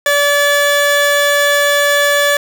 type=tone pair together; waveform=35% pulse; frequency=576 / 1726 Hz; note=D5 / A6; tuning=-34 / -34 cents; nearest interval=octave + perfect fifth; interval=1900 cents; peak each=-11 dBFS; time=0.06-2.37 s; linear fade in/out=2 ms; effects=none